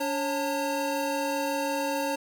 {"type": "tone cluster", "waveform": "square", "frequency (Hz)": [285.2, 546, 901], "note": ["C#4", "C#5", "A5"], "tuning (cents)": [49, -26, 41], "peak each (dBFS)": [-33, -31, -32], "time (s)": [0, 2.16], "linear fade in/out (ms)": 10, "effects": []}